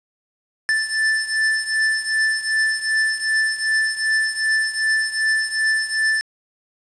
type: beating tone pair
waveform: square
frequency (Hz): 1760 / 1762.6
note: A6 / A6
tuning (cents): 0 / +3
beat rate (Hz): 2.6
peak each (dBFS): -20 / -24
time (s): 0.69-6.21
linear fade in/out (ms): 0
effects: resampled to 22050 Hz + 7-bit